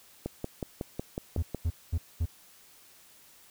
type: click train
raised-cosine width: 2 ms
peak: -19 dBFS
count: 8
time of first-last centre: 0.26-1.547 s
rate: 5.44 Hz
type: tone bursts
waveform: triangle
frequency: 82.41 Hz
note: E2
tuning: in tune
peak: -23 dBFS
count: 4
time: 1.37-2.258 s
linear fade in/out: 10 ms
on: 57 ms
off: 220 ms
effects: white hiss -57 dBFS RMS until 3.5 s